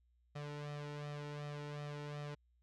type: tone with flanger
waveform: sawtooth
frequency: 146.83 Hz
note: D3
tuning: in tune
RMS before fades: -45 dBFS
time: 0.35-2.35 s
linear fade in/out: 10 ms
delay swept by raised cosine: 1.6 to 2.17 ms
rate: 2.7 Hz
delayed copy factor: +0.75
effects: added 60 Hz sine -70 dBFS peak until 2.62 s + low-pass 5000 Hz 12 dB/octave